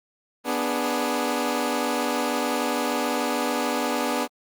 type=chord; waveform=15% pulse; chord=G# diminished; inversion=first; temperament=equal; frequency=246.9 / 293.7 / 415.3 Hz; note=B3 / D4 / G#4; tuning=0 / 0 / 0 cents; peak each=-20 / -21 / -24 dBFS; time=0.44-4.28 s; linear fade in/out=50 ms; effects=Opus 32 kbps